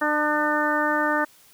harmonic tone with a mistuned harmonic, 299.7 Hz, D4, 35 cents sharp, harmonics 1 / 2 / 3 / 4 / 5 / 6, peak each -27 / -27 / -27 / -27 / -27 / -27 dBFS, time 0.01-1.25 s, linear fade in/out 10 ms, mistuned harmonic 4, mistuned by +16 cents, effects white hiss -54 dBFS RMS until 1.53 s

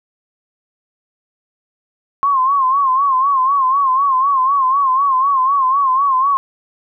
sine tone with vibrato, 1078 Hz, C#6, 49 cents flat, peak -11 dBFS, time 2.23-6.37 s, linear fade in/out 0 ms, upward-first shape sine, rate 4 Hz, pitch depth 95 cents each way, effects none

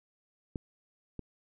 clicks, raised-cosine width 3 ms, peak -22 / -26 dBFS, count 2, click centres 0.558 / 1.193 s, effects none

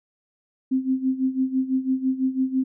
sine tone with tremolo, 261.6 Hz, C4, in tune, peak -17 dBFS, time 0.71-2.64 s, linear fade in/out 10 ms, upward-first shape sine, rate 6 Hz, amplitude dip 80%, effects none

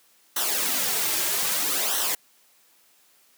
white noise with flanger, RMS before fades -25 dBFS, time 0.36-2.15 s, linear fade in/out 5 ms, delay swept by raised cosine 0.42 to 4.12 ms, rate 0.62 Hz, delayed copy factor -0.7, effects white hiss -60 dBFS RMS until 3.37 s + high-pass 200 Hz 12 dB/octave

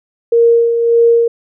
sine tone with tremolo, 466.2 Hz, A#4, in tune, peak -5 dBFS, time 0.32-1.28 s, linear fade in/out 5 ms, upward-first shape sine, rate 1.7 Hz, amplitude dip 50%, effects none

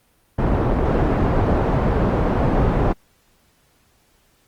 pink low-pass noise, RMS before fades -18 dBFS, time 0.38-2.93 s, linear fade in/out 10 ms, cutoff 860 Hz, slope 12 dB/octave, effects pink hiss -60 dBFS RMS until 4.47 s + Opus 32 kbps

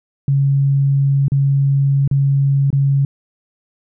sine tone with dropouts, 138.59 Hz, C#3, in tune, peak -11 dBFS, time 0.28-3.05 s, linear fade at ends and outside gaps 2 ms, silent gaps 1.282-1.319 / 2.077-2.112 / 2.704-2.728 s, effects none

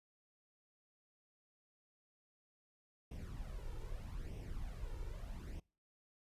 brown noise with flanger, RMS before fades -45 dBFS, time 3.11-5.6 s, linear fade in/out 5 ms, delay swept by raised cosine 0.34 to 2.24 ms, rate 0.8 Hz, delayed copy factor +0.7, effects noise-tail reverb RT60 0.4 s tail -26 dB re dry + resampled to 32000 Hz

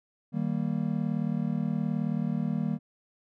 triangle chord, Eb major, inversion none, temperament just, 155.56 / 194.45 / 233.3 Hz, Eb3 / G3 / Bb3, 0 / -14 / +2 cents, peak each -29 dBFS, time 0.32-2.79 s, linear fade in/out 50 ms, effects none

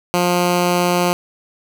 10% pulse tone, 176.9 Hz, F3, 23 cents sharp, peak -6 dBFS, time 0.14-1.13 s, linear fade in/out 0 ms, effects none

